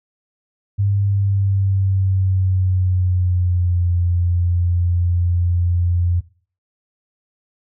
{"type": "tone with pitch glide", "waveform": "sine", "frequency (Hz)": [100, 87.56], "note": ["G2", "F2"], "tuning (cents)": [35, 5], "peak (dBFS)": -14, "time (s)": [0.78, 6.21], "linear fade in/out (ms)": 20, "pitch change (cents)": -230, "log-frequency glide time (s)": [1.06, 3.91], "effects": ["noise-tail reverb RT60 0.4 s tail -17 dB re dry"]}